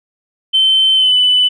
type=tone with pitch glide; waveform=sine; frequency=3085 to 2995 Hz; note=G7 to F#7; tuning=-28 to +20 cents; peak=-7 dBFS; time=0.53-1.49 s; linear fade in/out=20 ms; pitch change=-52 cents; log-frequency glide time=0.95-1.15 s; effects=tanh soft clip ceiling -3 dBFS